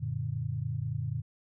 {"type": "chord", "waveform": "sine", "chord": "Gb augmented", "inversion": "none", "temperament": "equal", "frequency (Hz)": [92.5, 116.54, 146.83], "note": ["Gb2", "Bb2", "D3"], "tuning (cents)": [0, 0, 0], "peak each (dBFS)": [-38, -33, -35], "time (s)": [0, 1.22], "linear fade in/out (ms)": 20, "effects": []}